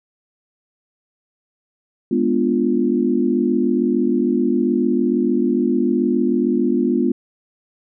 sine chord, G# diminished seventh, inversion none, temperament equal, 207.7 / 246.9 / 293.7 / 349.2 Hz, G#3 / B3 / D4 / F4, 0 / 0 / 0 / 0 cents, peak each -22 / -18 / -23 / -20 dBFS, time 2.11-7.12 s, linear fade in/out 5 ms, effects none

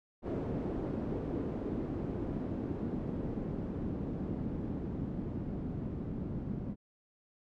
white noise with low-pass filter sweep, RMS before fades -37 dBFS, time 0.22-6.76 s, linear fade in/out 50 ms, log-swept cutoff 350 to 210 Hz, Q 1.3, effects none

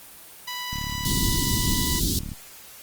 10% pulse tone, 987.8 Hz, B5, in tune, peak -21 dBFS, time 0.47-2 s, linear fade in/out 10 ms
click train, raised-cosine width 5 ms, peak -21 dBFS, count 58, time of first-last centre 0.73-2.318 s, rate 35.9 Hz
pink band-stop noise, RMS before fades -24 dBFS, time 1.05-2.19 s, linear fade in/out 2 ms, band 360 to 3500 Hz, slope 48 dB/octave
effects white hiss -45 dBFS RMS until 2.82 s + Opus 24 kbps

